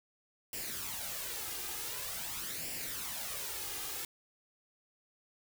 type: noise with flanger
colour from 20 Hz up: white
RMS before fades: -40 dBFS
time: 0.53-4.05 s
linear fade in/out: 2 ms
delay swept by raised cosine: 0.39 to 2.49 ms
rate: 0.46 Hz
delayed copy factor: +0.6
effects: none